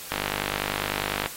click train, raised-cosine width 0.3 ms, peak -9 dBFS, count 58, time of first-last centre 0.12-1.26 s, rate 50 Hz, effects white hiss -39 dBFS RMS until 1.36 s + AAC 48 kbps

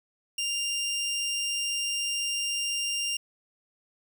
20% pulse tone, 2794 Hz, F7, in tune, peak -23 dBFS, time 0.38-3.17 s, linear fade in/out 5 ms, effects 10-bit

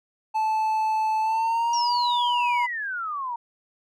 triangle tone with pitch glide, 873 to 968.7 Hz, A5 to B5, -14 to -34 cents, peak -19 dBFS, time 0.34-2.67 s, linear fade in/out 20 ms, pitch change +180 cents, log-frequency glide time 1.21-1.91 s
sine exponential sweep, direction down, 5790 to 923 Hz, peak -27 dBFS, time 1.73-3.36 s, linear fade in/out 5 ms
effects none

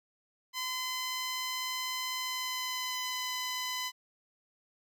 10% pulse tone with pitch glide, 1022 to 1009.1 Hz, C6 to B5, -41 to +37 cents, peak -25 dBFS, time 0.53-3.92 s, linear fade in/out 50 ms, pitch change -22 cents, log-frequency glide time 2.16-3.3 s, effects none

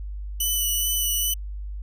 5% pulse tone with vibrato, 2975 Hz, F#7, 9 cents sharp, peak -14 dBFS, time 0.4-1.34 s, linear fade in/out 5 ms, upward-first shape sine, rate 2.4 Hz, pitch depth 14 cents each way, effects added 50 Hz sine -30 dBFS peak until 1.82 s

